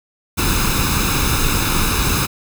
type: noise with comb filter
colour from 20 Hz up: pink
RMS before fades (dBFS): -17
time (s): 0.37-2.27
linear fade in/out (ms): 20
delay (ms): 0.78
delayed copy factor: +0.7
effects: none